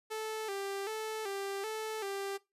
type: tone with vibrato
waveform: sawtooth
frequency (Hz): 415.3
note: G#4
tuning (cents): 0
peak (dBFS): -32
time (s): 0.1-2.38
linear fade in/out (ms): 20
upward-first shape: square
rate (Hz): 1.3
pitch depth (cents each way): 88
effects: noise-tail reverb RT60 0.2 s tail -19 dB re dry + resampled to 32000 Hz